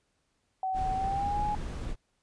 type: tone with pitch glide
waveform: sine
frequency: 757 to 835.1 Hz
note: F#5 to G#5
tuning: +39 to +9 cents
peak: -28 dBFS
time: 0.63-1.55 s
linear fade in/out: 2 ms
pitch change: +170 cents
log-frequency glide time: 0.94-1.43 s
type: noise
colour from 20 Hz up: brown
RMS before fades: -35 dBFS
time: 0.73-1.96 s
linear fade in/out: 50 ms
effects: pink hiss -75 dBFS RMS until 2.22 s + resampled to 22050 Hz